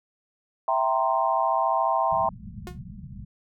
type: chord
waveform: sine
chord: C dominant seventh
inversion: first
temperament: equal with one note detuned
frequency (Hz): 659.3 / 780.4 / 932.3 / 1046.5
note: E5 / G5 / Bb5 / C6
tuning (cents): 0 / -8 / 0 / 0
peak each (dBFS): -26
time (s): 0.68-2.29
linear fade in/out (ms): 2
type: low-pass noise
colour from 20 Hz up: white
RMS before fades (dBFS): -40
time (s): 2.11-3.25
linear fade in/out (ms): 10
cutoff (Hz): 220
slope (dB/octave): 96
type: tone with exponential decay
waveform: sawtooth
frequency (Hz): 359.6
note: F#4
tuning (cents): -49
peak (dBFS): -29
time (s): 2.67-2.79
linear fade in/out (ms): 1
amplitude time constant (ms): 26
effects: none